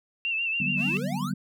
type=tone with vibrato; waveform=sine; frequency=2699 Hz; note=E7; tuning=40 cents sharp; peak=-25 dBFS; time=0.25-0.97 s; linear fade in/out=0 ms; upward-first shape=sine; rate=7 Hz; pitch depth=59 cents each way
type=chord; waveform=sine; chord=G major seventh; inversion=second; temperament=equal with one note detuned; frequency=146.83 / 185 / 196 / 243.8 Hz; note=D3 / F#3 / G3 / B3; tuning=0 / 0 / 0 / -22 cents; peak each=-33 dBFS; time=0.6-1.34 s; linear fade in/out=5 ms
type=exponential sweep; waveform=square; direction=up; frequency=185 to 1596 Hz; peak=-34 dBFS; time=0.76-1.33 s; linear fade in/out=50 ms
effects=none